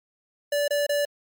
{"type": "tone bursts", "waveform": "square", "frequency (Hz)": 580, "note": "D5", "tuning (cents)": -22, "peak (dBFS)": -22, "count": 3, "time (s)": [0.52, 1.052], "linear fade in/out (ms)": 5, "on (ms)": 160, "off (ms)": 26, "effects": ["MP3 96 kbps"]}